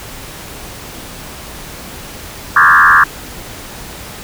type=tone with frequency modulation; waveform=sine; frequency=1400 Hz; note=F6; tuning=4 cents sharp; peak=-4 dBFS; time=2.56-3.04 s; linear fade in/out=5 ms; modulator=79.5 Hz; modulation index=4.2; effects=pink hiss -30 dBFS RMS until 4.23 s